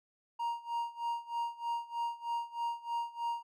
triangle tone with tremolo, 938 Hz, A#5, 11 cents sharp, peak -29 dBFS, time 0.39-3.43 s, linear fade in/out 10 ms, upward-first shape sine, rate 3.2 Hz, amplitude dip 90%, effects none

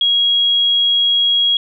sine tone, 3300 Hz, G#7, 12 cents flat, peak -11 dBFS, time 0.01-1.57 s, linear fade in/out 2 ms, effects none

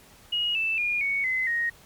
sine tone with pitch steps, 2886 / 2646 / 2427 / 2225 / 2041 / 1871.3 Hz, F#7 / E7 / D#7 / C#7 / C7 / A#6, -44 / +6 / -44 / +6 / -44 / +6 cents, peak -23 dBFS, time 0.32-1.7 s, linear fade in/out 10 ms, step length 230 ms, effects pink hiss -53 dBFS RMS until 1.85 s + MP3 96 kbps

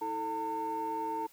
sine tone cluster, 323 / 440.9 / 905 Hz, E4 / A4 / A5, -35 / +4 / +48 cents, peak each -39 / -39 / -32 dBFS, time 0.01-1.27 s, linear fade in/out 10 ms, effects tanh soft clip ceiling -27 dBFS + white hiss -61 dBFS RMS until 1.32 s

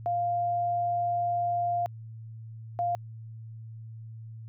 sine tone pair in turn, 698.5 / 698.5 Hz, F5 / F5, 0 / 0 cents, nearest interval unison, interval 0 cents, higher neither, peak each -25 dBFS, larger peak neither, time 0.06-1.86 / 2.79-2.95 s, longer first, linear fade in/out 0 ms, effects added 112 Hz sine -40 dBFS peak until 4.48 s

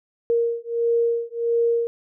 sine beating tone pair, 466.2 / 467.7 Hz, A#4 / A#4, 0 / +6 cents, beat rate 1.5 Hz, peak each -22 / -22 dBFS, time 0.3-1.87 s, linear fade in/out 0 ms, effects none

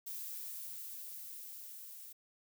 violet noise with level ramp, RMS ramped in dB -43 to -51 dBFS, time 0.06-2.13 s, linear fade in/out 10 ms, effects none

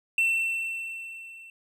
triangle tone with level ramp, 2692 Hz, E7, 36 cents sharp, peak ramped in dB -18 to -43 dBFS, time 0.18-1.5 s, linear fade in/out 2 ms, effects none

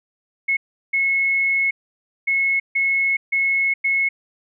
sine tone bursts at uneven times, 2183 Hz, C#7, 27 cents flat, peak -16 dBFS, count 6, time 0.48-0.57 / 0.93-1.71 / 2.27-2.6 / 2.75-3.17 / 3.32-3.74 / 3.84-4.09 s, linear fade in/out 10 ms, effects none

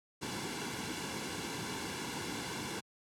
pink noise with comb filter, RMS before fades -39 dBFS, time 0.21-2.81 s, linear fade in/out 20 ms, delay 1.6 ms, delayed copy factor -0.65, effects high-pass 100 Hz 12 dB/octave + low-pass 9000 Hz 12 dB/octave

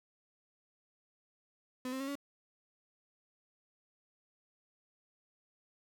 35% pulse tone with pitch steps, 254.2 / 263.2 / 272.4 / 282.1 Hz, C4 / C4 / C#4 / C#4, -50 / +10 / -30 / +30 cents, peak -35 dBFS, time 1.85-2.154 s, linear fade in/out 2 ms, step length 76 ms, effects none

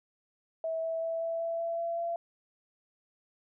sine tone with pitch steps, 650 / 654.1 / 658.3 / 662.5 / 666.7 / 671 / 675.3 / 679.6 Hz, E5 / E5 / E5 / E5 / E5 / E5 / E5 / F5, -24 / -14 / -3 / +9 / +19 / +31 / +42 / -47 cents, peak -30 dBFS, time 0.64-2.16 s, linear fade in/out 2 ms, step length 190 ms, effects none

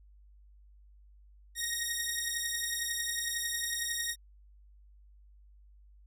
10% pulse beating tone pair, 1864.7 / 1875.7 Hz, A#6 / A#6, 0 / +10 cents, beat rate 11 Hz, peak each -26 dBFS, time 1.55-4.16 s, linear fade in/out 50 ms, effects added 50 Hz sine -55 dBFS peak until 6.06 s

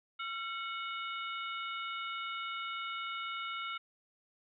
harmonic tone with a mistuned harmonic, 734 Hz, F#5, 14 cents flat, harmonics 2 / 3 / 4 / 5, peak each -39 / -43 / -45 / -47 dBFS, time 0.19-3.78 s, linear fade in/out 10 ms, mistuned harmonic 2, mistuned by -130 cents, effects none

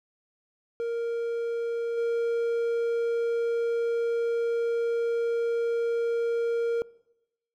triangle tone with level steps, 466.2 Hz, A#4, in tune, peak -25 / -22 dBFS, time 0.8-6.82 s, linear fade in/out 0 ms, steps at 1.97 s, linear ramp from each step 10 ms, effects noise-tail reverb RT60 0.9 s tail -22 dB re dry

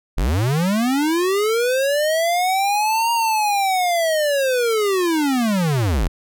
square linear two-way sweep, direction up then down, 34.41 to 939 to 34.41 Hz, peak -17 dBFS, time 0.17-6.08 s, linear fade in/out 10 ms, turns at 3.12 s, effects none

